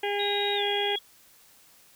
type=harmonic tone; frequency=406.8 Hz; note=G#4; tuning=36 cents flat; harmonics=1 / 2 / 4 / 5 / 6 / 7 / 8; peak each=-29 / -31 / -37 / -36 / -38 / -39 / -39 dBFS; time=0.03-0.96 s; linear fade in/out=5 ms
type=tone with pitch glide; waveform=sine; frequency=3794 to 3322 Hz; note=A#7 to G#7; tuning=+30 to 0 cents; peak=-29 dBFS; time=0.19-0.99 s; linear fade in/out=10 ms; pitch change=-230 cents; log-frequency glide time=0.55-0.63 s
effects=white hiss -57 dBFS RMS until 1.95 s